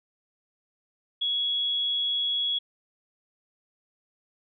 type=tone; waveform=sine; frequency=3348 Hz; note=G#7; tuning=13 cents sharp; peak=-24 dBFS; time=1.21-2.59 s; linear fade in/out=10 ms; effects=none